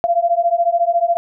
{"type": "beating tone pair", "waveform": "sine", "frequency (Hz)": [679, 693], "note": ["F5", "F5"], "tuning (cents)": [-49, -14], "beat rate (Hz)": 14, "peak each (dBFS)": -16, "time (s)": [0.04, 1.17], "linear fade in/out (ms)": 0, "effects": []}